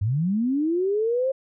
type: linear sweep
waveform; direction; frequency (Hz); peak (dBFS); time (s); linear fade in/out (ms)
sine; up; 92.5 to 541; -20; 0.01-1.32; 10
effects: none